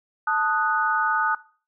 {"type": "chord", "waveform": "sine", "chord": "D# diminished", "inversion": "second", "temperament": "equal", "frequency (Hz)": [880, 1244.5, 1480], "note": ["A5", "D#6", "F#6"], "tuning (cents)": [0, 0, 0], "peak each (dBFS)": [-25, -24, -24], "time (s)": [0.27, 1.35], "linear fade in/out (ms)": 5, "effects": ["noise-tail reverb RT60 0.4 s tail -19 dB re dry"]}